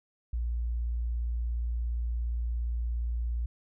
sine tone, 58.6 Hz, A#1, 10 cents sharp, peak -28 dBFS, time 0.33-3.46 s, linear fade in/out 5 ms, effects none

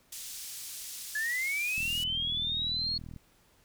pink band-pass noise, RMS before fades -42 dBFS, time 0.12-2.04 s, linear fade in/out 5 ms, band 5200 to 15000 Hz, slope 12 dB/octave
sine linear sweep, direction up, 1693 to 4349 Hz, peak -29 dBFS, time 1.15-2.98 s, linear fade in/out 5 ms
click train, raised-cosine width 5 ms, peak -32 dBFS, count 57, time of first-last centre 1.78-3.163 s, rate 40.5 Hz
effects pink hiss -65 dBFS RMS until 3.64 s

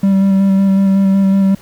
triangle tone with vibrato, 194.5 Hz, G3, 13 cents flat, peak -6 dBFS, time 0.03-1.55 s, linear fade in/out 5 ms, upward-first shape square, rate 5.4 Hz, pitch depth 13 cents each way, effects pink hiss -43 dBFS RMS until 1.61 s

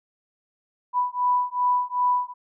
sine beating tone pair, 987.8 / 990.4 Hz, B5 / B5, 0 / +5 cents, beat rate 2.6 Hz, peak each -23 dBFS, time 0.93-2.34 s, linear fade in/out 50 ms, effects none

